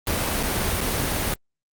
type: noise with dropouts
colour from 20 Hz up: pink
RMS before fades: -24 dBFS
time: 0.07-1.34 s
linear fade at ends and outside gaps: 1 ms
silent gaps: 0.429-0.433 / 0.807-0.812 s
effects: Opus 32 kbps